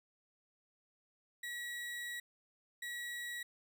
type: tone bursts at uneven times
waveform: 35% pulse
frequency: 1922 Hz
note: B6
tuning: 48 cents flat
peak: -39 dBFS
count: 2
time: 1.43-2.2 / 2.82-3.43 s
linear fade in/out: 5 ms
effects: none